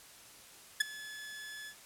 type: tone with ADSR envelope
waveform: sawtooth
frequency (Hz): 1717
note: A6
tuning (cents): -43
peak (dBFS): -19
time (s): 0.8-1.75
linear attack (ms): 9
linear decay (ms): 12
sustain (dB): -21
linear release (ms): 76
effects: white hiss -55 dBFS RMS until 1.85 s + low-pass 12000 Hz 12 dB/octave